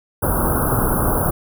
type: band-stop noise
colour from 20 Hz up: pink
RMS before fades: -18 dBFS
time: 0.22-1.31 s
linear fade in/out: 10 ms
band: 1500 to 9700 Hz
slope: 96 dB/octave
effects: none